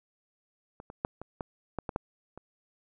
clicks, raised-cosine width 1 ms, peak -30 / -29 / -14 / -26 / -20 / -18 / -19 / -15 / -30 dBFS, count 9, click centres 0.801 / 0.901 / 1.049 / 1.216 / 1.408 / 1.787 / 1.892 / 1.961 / 2.376 s, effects none

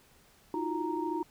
sine tone cluster, 312.8 / 345.5 / 367.9 / 931 Hz, D#4 / F4 / F#4 / A#5, +9 / -19 / -10 / -2 cents, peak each -35 / -35 / -40 / -35 dBFS, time 0.54-1.23 s, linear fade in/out 2 ms, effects pink hiss -62 dBFS RMS until 1.3 s

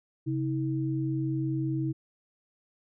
sine tone pair together, 134.54 / 320 Hz, C3 / D#4, +49 / +49 cents, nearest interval octave + minor third, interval 1500 cents, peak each -29 / -30 dBFS, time 0.26-1.93 s, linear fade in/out 20 ms, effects none

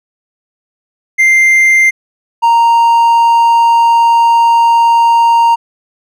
triangle tone pair in turn, 2093 / 929.4 Hz, C7 / A#5, 0 / -5 cents, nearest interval octave + major second, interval 1405 cents, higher first, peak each -3 dBFS, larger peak neither, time 1.18-1.91 / 2.42-5.56 s, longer second, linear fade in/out 20 ms, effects none

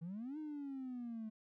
triangle exponential two-way sweep, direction up then down, 158.5 to 312.8 to 215.3 Hz, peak -39 dBFS, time 0.01-1.3 s, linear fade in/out 20 ms, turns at 0.38 s, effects tanh soft clip ceiling -38 dBFS

